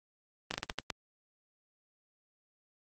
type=slowing click train; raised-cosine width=0.2 ms; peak=-15 dBFS; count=7; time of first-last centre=0.51-0.902 s; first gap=30 ms; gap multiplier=1.31; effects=high-pass 60 Hz 12 dB/octave + Opus 24 kbps